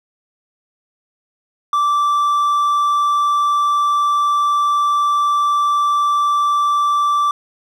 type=tone; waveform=triangle; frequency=1168 Hz; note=D6; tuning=10 cents flat; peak=-11 dBFS; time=1.73-7.31 s; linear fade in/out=2 ms; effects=none